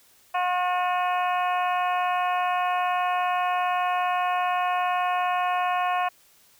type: harmonic tone with a mistuned harmonic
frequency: 360.5 Hz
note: F#4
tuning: 45 cents flat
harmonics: 2 / 3 / 4 / 5 / 6 / 7 / 8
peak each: -24 / -27 / -35 / -36 / -43 / -34 / -41 dBFS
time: 0.34-6.09 s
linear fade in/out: 10 ms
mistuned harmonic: 6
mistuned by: +41 cents
effects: white hiss -58 dBFS RMS until 6.59 s